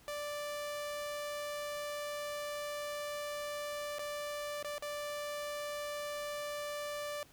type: tone with dropouts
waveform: sawtooth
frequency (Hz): 587.3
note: D5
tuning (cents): 0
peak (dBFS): -34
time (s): 0.08-7.23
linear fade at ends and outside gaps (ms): 0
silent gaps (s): 3.985-3.993 / 4.627-4.646 / 4.781-4.824
effects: pink hiss -62 dBFS RMS until 7.32 s